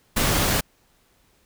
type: noise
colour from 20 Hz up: pink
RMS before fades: -21 dBFS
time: 0.16-0.61 s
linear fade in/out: 10 ms
effects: pink hiss -62 dBFS RMS until 1.45 s